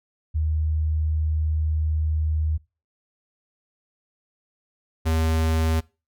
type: tone pair in turn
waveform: sine / square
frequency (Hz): 77.78 / 80.38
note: D#2 / E2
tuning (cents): 0 / -43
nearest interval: minor second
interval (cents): 57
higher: second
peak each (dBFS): -20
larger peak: neither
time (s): 0.34-2.58 / 5.05-5.81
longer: first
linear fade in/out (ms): 20
effects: noise-tail reverb RT60 0.3 s tail -23 dB re dry